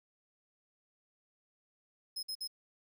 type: tone bursts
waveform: 40% pulse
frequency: 5130 Hz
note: E8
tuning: 48 cents flat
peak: -36 dBFS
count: 3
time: 2.16-2.476 s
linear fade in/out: 10 ms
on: 70 ms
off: 53 ms
effects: 12-bit